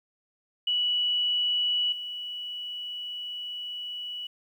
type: tone with level steps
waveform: sine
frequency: 2945 Hz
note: F#7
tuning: 9 cents flat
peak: -23 / -33 dBFS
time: 0.67-4.27 s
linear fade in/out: 5 ms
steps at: 1.92 s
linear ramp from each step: 5 ms
effects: 10-bit